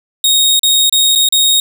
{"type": "tone with dropouts", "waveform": "sawtooth", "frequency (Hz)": 3742, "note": "A#7", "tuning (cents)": 6, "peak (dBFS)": -5, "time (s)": [0.24, 1.6], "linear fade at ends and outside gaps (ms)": 2, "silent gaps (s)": [[0.594, 0.632], [0.896, 0.925], [1.152, 1.157], [1.288, 1.324]], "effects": []}